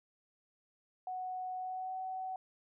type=tone with pitch glide; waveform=sine; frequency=740 to 752.1 Hz; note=F#5 to F#5; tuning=0 to +28 cents; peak=-37 dBFS; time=1.07-2.36 s; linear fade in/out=2 ms; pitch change=+28 cents; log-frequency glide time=1.57-1.98 s; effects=none